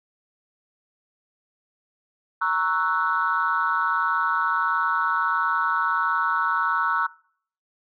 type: chord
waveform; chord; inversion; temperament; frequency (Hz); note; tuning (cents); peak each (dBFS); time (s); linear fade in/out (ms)
sine; F# dominant seventh; first; equal; 932.3 / 1108.7 / 1318.5 / 1480; A#5 / C#6 / E6 / F#6; 0 / 0 / 0 / 0; -27 / -26 / -24 / -25; 2.41-7.07; 10
effects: noise-tail reverb RT60 0.6 s tail -24 dB re dry + tanh soft clip ceiling -11 dBFS